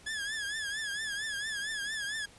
sawtooth tone with vibrato, 1693 Hz, G#6, 33 cents sharp, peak -30 dBFS, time 0.06-2.26 s, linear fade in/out 10 ms, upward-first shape triangle, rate 4.4 Hz, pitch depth 110 cents each way, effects pink hiss -56 dBFS RMS until 2.38 s + resampled to 24000 Hz

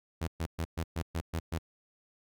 sawtooth tone bursts, 82.41 Hz, E2, in tune, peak -27 dBFS, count 8, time 0.21-1.586 s, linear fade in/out 10 ms, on 67 ms, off 120 ms, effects none

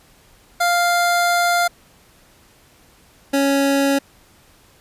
25% pulse tone pair in turn, 698.5 / 277.2 Hz, F5 / C#4, 0 / 0 cents, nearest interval octave + major third, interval 1600 cents, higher first, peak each -11 dBFS, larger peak neither, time 0.6-1.68 / 3.33-3.99 s, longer first, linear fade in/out 10 ms, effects pink hiss -52 dBFS RMS until 4.8 s + resampled to 32000 Hz

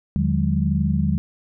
sine tone cluster, 80.3 / 149.8 / 181.9 / 203.4 Hz, E2 / D3 / F#3 / G#3, -45 / +35 / -29 / -36 cents, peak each -23 dBFS, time 0.16-1.18 s, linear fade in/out 0 ms, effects none

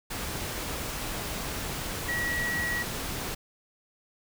sine tone in noise, 1921 Hz, B6, 48 cents flat, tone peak -28 dBFS, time 2.08-2.83 s, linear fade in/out 10 ms, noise pink, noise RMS -34 dBFS, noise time 0.1-3.35 s, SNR +3 dB, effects none

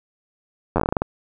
slowing click train, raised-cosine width 1 ms, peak -5 dBFS, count 11, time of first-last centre 0.76-1.02 s, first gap 10 ms, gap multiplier 1.2, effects none

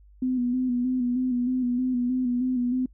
sine tone with vibrato, 250.1 Hz, B3, 22 cents sharp, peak -22 dBFS, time 0.22-2.86 s, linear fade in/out 5 ms, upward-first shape square, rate 3.2 Hz, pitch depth 38 cents each way, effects noise-tail reverb RT60 0.1 s tail -26 dB re dry + added 50 Hz sine -50 dBFS peak until 2.93 s

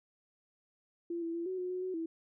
sine tone with pitch steps, 341.3 / 332.4 / 338.8 / 373 / 362.7 / 365.9 / 371.3 / 327.6 Hz, F4 / E4 / E4 / F#4 / F#4 / F#4 / F#4 / E4, -40 / +15 / +48 / +14 / -34 / -19 / +6 / -11 cents, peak -34 dBFS, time 1.1-2.06 s, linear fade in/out 5 ms, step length 120 ms, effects none

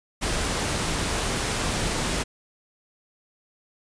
pink noise, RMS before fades -26 dBFS, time 0.21-2.24 s, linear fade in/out 20 ms, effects resampled to 22050 Hz

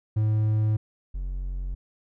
triangle tone pair in turn, 107.9 / 45.5 Hz, A2 / F#1, -33 / -28 cents, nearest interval octave + minor third, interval 1495 cents, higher first, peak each -18 / -26 dBFS, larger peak first, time 0.16-0.77 / 1.14-1.75 s, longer neither, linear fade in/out 10 ms, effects none

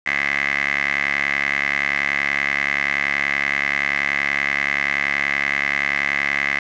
15% pulse tone with band-pass filter, 70.5 Hz, C#2, 30 cents sharp, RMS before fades -21 dBFS, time 0.06-6.59 s, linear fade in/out 5 ms, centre 2000 Hz, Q 9.4, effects resampled to 16000 Hz + 7-bit

